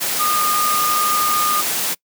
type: tone in noise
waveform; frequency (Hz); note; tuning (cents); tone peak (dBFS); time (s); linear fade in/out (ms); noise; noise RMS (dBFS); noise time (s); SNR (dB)
sine; 1220; D#6; -34; -17; 0.19-1.62; 20; white; -21; 0-1.95; +1
effects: noise-tail reverb RT60 0.1 s tail -25 dB re dry + high-pass 150 Hz 12 dB/octave